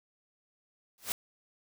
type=noise with exponential growth; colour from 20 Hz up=white; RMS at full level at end=-28 dBFS; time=0.98-1.12 s; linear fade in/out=0 ms; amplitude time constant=29 ms; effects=none